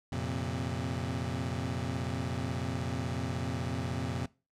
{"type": "chord", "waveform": "25% pulse", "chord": "F suspended fourth", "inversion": "none", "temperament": "equal with one note detuned", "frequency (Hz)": [87.31, 116.54, 132.87], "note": ["F2", "Bb2", "C3"], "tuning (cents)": [0, 0, 27], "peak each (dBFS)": -33, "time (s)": [0.12, 4.26], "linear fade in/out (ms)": 5, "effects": ["noise-tail reverb RT60 0.3 s tail -21 dB re dry", "low-pass 8000 Hz 12 dB/octave"]}